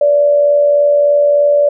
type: tone with amplitude modulation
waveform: sine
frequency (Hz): 580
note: D5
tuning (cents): -22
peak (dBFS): -5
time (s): 0.01-1.69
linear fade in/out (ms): 5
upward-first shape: sine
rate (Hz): 83.3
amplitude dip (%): 40
effects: none